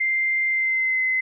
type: tone with pitch glide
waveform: sine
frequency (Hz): 2093 to 2048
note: C7 to C7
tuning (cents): 0 to -38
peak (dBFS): -19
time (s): 0-1.21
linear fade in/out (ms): 10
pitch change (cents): -38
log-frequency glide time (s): 0.47-1.02
effects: none